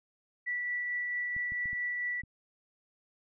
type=tone with tremolo; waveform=sine; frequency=1958 Hz; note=B6; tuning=15 cents flat; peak=-30 dBFS; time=0.46-2.22 s; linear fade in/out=20 ms; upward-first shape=triangle; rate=4.5 Hz; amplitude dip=25%
type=clicks; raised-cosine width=5 ms; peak=-36 dBFS; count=5; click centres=1.365 / 1.521 / 1.657 / 1.731 / 2.236 s
effects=none